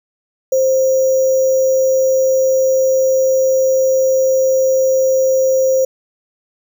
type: tone with sample-and-hold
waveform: sine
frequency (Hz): 526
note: C5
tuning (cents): +9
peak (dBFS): -10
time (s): 0.52-5.85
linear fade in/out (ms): 5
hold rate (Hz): 6300
effects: none